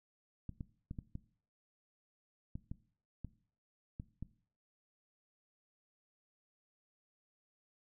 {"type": "clicks", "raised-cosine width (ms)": 5, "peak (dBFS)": -30, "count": 10, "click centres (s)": [0.493, 0.608, 0.911, 0.988, 1.154, 2.555, 2.715, 3.247, 3.999, 4.226], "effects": ["noise-tail reverb RT60 0.5 s tail -18 dB re dry"]}